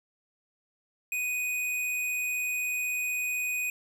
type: tone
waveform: square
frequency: 2489 Hz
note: D#7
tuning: in tune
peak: -29 dBFS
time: 1.12-3.7 s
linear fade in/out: 2 ms
effects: none